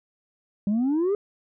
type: exponential sweep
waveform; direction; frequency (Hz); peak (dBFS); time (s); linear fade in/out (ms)
sine; up; 196 to 421.5; -18; 0.67-1.15; 2
effects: tanh soft clip ceiling -19 dBFS